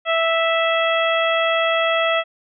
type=harmonic tone; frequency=658 Hz; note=E5; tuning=3 cents flat; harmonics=1 / 2 / 3 / 4 / 5; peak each=-19 / -22 / -24 / -25 / -26 dBFS; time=0.05-2.24 s; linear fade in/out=50 ms; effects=none